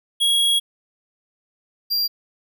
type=tone pair in turn; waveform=square; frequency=3311 / 4755 Hz; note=G#7 / D8; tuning=-6 / +21 cents; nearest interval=tritone; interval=627 cents; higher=second; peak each=-16 / -19 dBFS; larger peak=first; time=0.2-0.6 / 1.9-2.08 s; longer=first; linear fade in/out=20 ms; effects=none